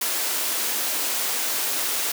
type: high-pass noise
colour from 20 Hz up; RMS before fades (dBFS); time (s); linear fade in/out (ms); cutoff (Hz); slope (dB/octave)
white; -25; 0.01-2.12; 5; 260; 24
effects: none